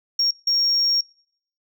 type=tone bursts at uneven times; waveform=sine; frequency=5560 Hz; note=F8; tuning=9 cents flat; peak=-15 dBFS; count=2; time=0.19-0.31 / 0.47-1.01 s; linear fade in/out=5 ms; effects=noise-tail reverb RT60 0.6 s tail -25 dB re dry + tanh soft clip ceiling -13 dBFS